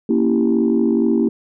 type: chord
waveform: sine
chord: A# diminished seventh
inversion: none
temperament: equal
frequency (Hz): 233.1 / 277.2 / 329.6 / 392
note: A#3 / C#4 / E4 / G4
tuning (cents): 0 / 0 / 0 / 0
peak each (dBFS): -16 / -20 / -18 / -20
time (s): 0.09-1.29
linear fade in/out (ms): 5
effects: tanh soft clip ceiling -6 dBFS